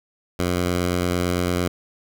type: tone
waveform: 10% pulse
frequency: 88.9 Hz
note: F2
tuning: 31 cents sharp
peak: -12 dBFS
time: 0.39-1.68 s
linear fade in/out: 5 ms
effects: none